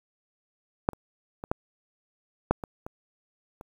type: clicks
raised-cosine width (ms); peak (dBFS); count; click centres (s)
1; -7 / -29 / -22 / -11 / -6 / -20 / -23 / -28; 8; 0.889 / 0.933 / 1.439 / 1.515 / 2.51 / 2.638 / 2.865 / 3.611
effects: 8-bit